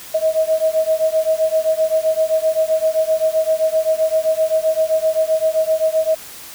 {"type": "beating tone pair", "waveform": "sine", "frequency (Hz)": [632, 639.7], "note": ["D#5", "D#5"], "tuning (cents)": [27, 48], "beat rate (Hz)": 7.7, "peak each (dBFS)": -17, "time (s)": [0.14, 6.15], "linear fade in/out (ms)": 10, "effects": ["white hiss -36 dBFS RMS until 6.54 s"]}